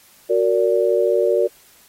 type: chord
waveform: sine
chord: Gb augmented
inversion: none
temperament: just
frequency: 370 / 462.5 / 578.1 Hz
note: Gb4 / Bb4 / D5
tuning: 0 / -14 / -27 cents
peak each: -19 / -18 / -19 dBFS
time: 0.29-1.48 s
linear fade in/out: 20 ms
effects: white hiss -51 dBFS RMS until 1.88 s + AAC 48 kbps